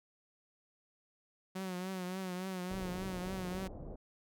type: tone with vibrato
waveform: sawtooth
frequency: 185 Hz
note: F#3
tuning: in tune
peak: -34 dBFS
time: 1.55-3.68 s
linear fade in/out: 10 ms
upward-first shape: triangle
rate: 3.5 Hz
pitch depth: 67 cents each way
type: low-pass noise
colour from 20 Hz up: pink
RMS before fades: -46 dBFS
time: 2.7-3.96 s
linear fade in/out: 5 ms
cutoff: 700 Hz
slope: 24 dB/octave
effects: none